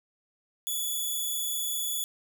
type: tone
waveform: 5% pulse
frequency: 3425 Hz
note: A7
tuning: 47 cents flat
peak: -21 dBFS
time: 0.67-2.04 s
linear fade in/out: 0 ms
effects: none